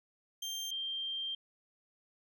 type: tone pair in turn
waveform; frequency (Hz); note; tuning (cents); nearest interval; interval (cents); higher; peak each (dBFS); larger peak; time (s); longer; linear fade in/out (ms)
30% pulse / sine; 3170 / 3170; G7 / G7; +19 / +19; unison; 0; neither; -34 / -35; first; 0.42-0.71 / 0.71-1.35; second; 5
effects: none

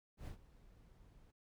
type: noise with ADSR envelope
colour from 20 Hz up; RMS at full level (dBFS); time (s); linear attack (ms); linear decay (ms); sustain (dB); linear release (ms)
brown; -45; 0.17-1.32; 100; 96; -18; 18
effects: none

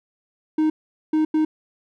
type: tone bursts at uneven times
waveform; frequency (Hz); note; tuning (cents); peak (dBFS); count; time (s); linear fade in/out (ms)
triangle; 311.1; D#4; 0; -14; 3; 0.58-0.7 / 1.13-1.25 / 1.34-1.45; 5
effects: none

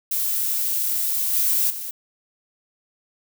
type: noise with level steps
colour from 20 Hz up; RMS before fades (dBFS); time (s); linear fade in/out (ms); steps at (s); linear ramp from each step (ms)
violet; -23 / -20 / -31; 0.11-1.91; 5; 1.33 / 1.7; 5
effects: none

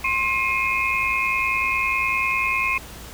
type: tone cluster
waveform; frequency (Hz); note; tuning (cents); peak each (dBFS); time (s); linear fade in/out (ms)
sine; 1062 / 2144 / 2449 / 2559; C6 / C7 / D#7 / D#7; +25 / +42 / -28 / +48; -25; 0.04-2.78; 5
effects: added 60 Hz sine -42 dBFS peak until 3.13 s + pink hiss -40 dBFS RMS until 3.13 s

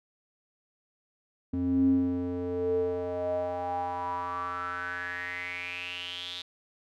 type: tone with band-pass filter sweep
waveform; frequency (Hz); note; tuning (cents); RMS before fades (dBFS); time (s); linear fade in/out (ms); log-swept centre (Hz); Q
square; 88.9; F2; +31; -31; 1.53-6.42; 5; 220 to 3700; 7.6
effects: none

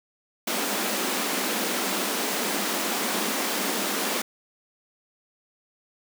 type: high-pass noise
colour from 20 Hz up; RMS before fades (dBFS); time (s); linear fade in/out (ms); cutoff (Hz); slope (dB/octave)
pink; -27; 0.47-4.22; 5; 190; 96
effects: none

